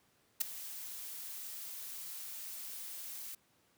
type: noise with ADSR envelope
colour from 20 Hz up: blue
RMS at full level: -29 dBFS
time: 0.4-3.35 s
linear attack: 13 ms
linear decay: 7 ms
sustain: -16 dB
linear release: 5 ms
effects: pink hiss -71 dBFS RMS until 3.77 s + high-pass 100 Hz 12 dB/octave